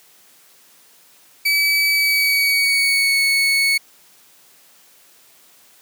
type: tone with pitch glide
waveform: 30% pulse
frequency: 2290 to 2212 Hz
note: D7 to C#7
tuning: -44 to -4 cents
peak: -12 dBFS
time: 1.45-3.78 s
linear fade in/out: 10 ms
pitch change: -60 cents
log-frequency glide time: 1.93-3.2 s
effects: white hiss -51 dBFS RMS until 5.81 s + high-pass 150 Hz 12 dB/octave